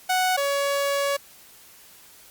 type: tone pair in turn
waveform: sawtooth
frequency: 740 / 562.2 Hz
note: F#5 / C#5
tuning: 0 / +24 cents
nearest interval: perfect fourth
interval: 476 cents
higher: first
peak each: -16 / -18 dBFS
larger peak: first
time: 0.09-0.37 / 0.37-1.17 s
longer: second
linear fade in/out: 10 ms
effects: white hiss -50 dBFS RMS until 2.3 s + Opus 48 kbps